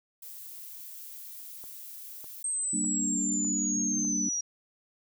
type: noise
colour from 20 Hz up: violet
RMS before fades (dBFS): -44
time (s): 0.22-2.43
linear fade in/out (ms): 5
type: click train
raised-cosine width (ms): 1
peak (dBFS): -37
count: 5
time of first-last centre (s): 1.64-4.05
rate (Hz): 1.66
type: linear sweep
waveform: sine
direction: down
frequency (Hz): 8372 to 5710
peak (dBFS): -28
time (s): 2.44-4.41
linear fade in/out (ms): 5
type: chord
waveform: sine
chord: G minor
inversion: none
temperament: equal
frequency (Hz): 196 / 233.1 / 293.7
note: G3 / Bb3 / D4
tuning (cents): 0 / 0 / 0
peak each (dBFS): -34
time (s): 2.73-4.29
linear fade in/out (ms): 5
effects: none